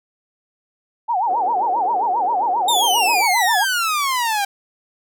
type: tone with vibrato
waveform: sine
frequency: 830.6 Hz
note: G#5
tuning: in tune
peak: -16 dBFS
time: 1.08-3.65 s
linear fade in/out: 20 ms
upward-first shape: sine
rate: 7.5 Hz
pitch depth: 250 cents each way
type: band-pass noise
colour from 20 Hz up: pink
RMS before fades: -33 dBFS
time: 1.26-3.26 s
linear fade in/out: 50 ms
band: 380 to 700 Hz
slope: 24 dB/octave
type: exponential sweep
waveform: sawtooth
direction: down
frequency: 3729 to 782 Hz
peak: -14 dBFS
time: 2.68-4.45 s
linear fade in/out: 5 ms
effects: none